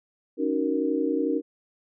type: chord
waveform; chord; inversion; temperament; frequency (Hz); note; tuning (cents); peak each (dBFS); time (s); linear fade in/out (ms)
sine; D# minor seventh; third; just; 280 / 311.1 / 373.4 / 466.7; C#4 / D#4 / F#4 / A#4; +18 / 0 / +16 / +2; -27 / -27 / -31 / -28; 0.37-1.42; 50
effects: none